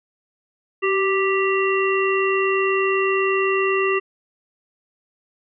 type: harmonic tone with a mistuned harmonic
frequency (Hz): 392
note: G4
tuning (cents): 0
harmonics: 1 / 3 / 5 / 7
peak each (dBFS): -19 / -24 / -26 / -25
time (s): 0.82-4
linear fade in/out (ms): 20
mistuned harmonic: 1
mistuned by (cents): -29
effects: none